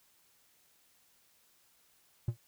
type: tone with exponential decay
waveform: triangle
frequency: 116.54 Hz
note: A#2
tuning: in tune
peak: -23 dBFS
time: 2.28-2.37 s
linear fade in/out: 5 ms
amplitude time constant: 18 ms
effects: white hiss -68 dBFS RMS until 2.47 s